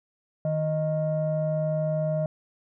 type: tone pair together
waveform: sine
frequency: 155.57 / 622.3 Hz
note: D#3 / D#5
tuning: 0 / 0 cents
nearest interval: 2 octaves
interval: 2400 cents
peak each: -25 dBFS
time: 0.45-2.26 s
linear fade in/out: 2 ms
effects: tanh soft clip ceiling -18 dBFS